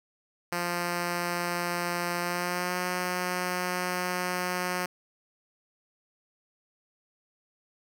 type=tone with pitch glide; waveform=5% pulse; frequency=174.61 to 180.45 Hz; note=F3 to F#3; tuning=0 to -43 cents; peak=-17 dBFS; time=0.52-4.86 s; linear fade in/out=5 ms; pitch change=+57 cents; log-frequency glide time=2.2-2.79 s; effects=none